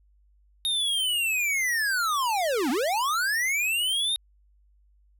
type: linear two-way sweep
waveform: square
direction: down then up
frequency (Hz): 3729 to 230 to 3729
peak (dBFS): -24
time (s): 0.65-4.16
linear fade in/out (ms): 0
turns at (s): 2.7
effects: added 50 Hz sine -58 dBFS peak until 5.19 s